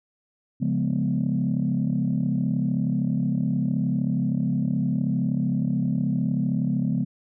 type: chord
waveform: sine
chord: C# dominant seventh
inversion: none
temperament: equal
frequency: 138.59 / 174.61 / 207.7 / 246.9 Hz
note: C#3 / E#3 / G#3 / B3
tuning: 0 / 0 / 0 / 0 cents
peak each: -26 dBFS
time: 0.6-7.05 s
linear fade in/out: 20 ms
effects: tanh soft clip ceiling -14 dBFS

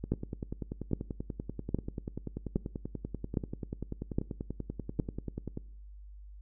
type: two click trains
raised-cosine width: 3 ms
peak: -23 / -15 dBFS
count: 58 / 7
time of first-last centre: 0.04-5.574 / 0.12-4.998 s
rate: 10.3 / 1.23 Hz
effects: noise-tail reverb RT60 0.7 s tail -23 dB re dry + added 50 Hz sine -46 dBFS peak until 6.41 s

